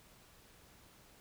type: silence
effects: pink hiss -62 dBFS RMS until 1.2 s